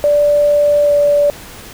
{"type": "tone with pitch glide", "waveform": "sine", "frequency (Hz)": [585, 580.3], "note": ["D5", "D5"], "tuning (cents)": [-7, -21], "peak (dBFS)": -8, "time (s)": [0.04, 1.3], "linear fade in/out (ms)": 0, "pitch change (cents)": -14, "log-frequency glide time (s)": [0.82, 0.92], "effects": ["pink hiss -34 dBFS RMS until 1.73 s"]}